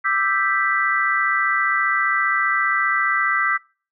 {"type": "chord", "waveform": "sine", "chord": "E minor seventh", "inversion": "third", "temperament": "equal with one note detuned", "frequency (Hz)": [1183.5, 1318.5, 1568, 1975.5], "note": ["D6", "E6", "G6", "B6"], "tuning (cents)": [13, 0, 0, 0], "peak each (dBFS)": [-24, -23, -23, -21], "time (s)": [0.04, 3.58], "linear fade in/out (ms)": 20, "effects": ["noise-tail reverb RT60 0.4 s tail -26 dB re dry"]}